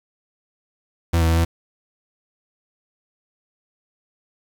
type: tone with pitch steps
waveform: 40% pulse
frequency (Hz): 84.1 / 81.8 / 82.5 / 83.4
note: E2 / E2 / E2 / E2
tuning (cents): +35 / -13 / +2 / +21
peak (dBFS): -14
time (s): 1.13-1.45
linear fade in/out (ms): 10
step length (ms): 80
effects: 7-bit